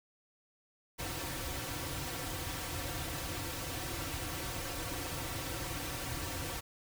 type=noise with comb filter; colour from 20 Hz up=pink; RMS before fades=-39 dBFS; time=0.98-6.61 s; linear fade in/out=20 ms; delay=4.8 ms; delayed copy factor=-0.95; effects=none